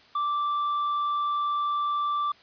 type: tone with tanh clipping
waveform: sine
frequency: 1171 Hz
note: D6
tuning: 5 cents flat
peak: -25 dBFS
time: 0.15-2.32 s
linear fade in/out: 5 ms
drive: 4 dB
effects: white hiss -55 dBFS RMS until 2.42 s + resampled to 11025 Hz